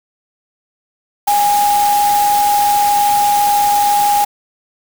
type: tone in noise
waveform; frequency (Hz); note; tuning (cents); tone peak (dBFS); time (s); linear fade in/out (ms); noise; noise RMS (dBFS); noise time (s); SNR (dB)
sine; 821; G#5; -20; -10; 1.27-4.25; 10; white; -22; 1.27-4.25; +9
effects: none